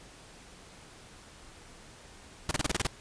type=noise bursts; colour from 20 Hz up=pink; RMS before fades=-28 dBFS; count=8; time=2.49-2.869 s; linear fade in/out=2 ms; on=22 ms; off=29 ms; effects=pink hiss -52 dBFS RMS until 3 s + resampled to 22050 Hz